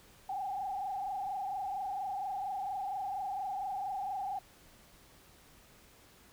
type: tone with frequency modulation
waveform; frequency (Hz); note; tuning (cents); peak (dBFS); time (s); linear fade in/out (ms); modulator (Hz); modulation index
sine; 784; G5; 0; -34; 0.29-4.39; 5; 24.3; 1.6
effects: pink hiss -60 dBFS RMS until 6.32 s